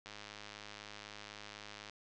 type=click train; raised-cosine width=0.2 ms; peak=-30 dBFS; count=192; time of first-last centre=0.06-1.897 s; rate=104 Hz; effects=low-pass 7000 Hz 12 dB/octave